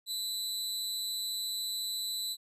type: tone with amplitude modulation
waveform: sawtooth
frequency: 3990 Hz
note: B7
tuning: 17 cents sharp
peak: -27 dBFS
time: 0.06-2.37 s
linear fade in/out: 50 ms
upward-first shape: sine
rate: 206 Hz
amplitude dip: 65%
effects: resampled to 32000 Hz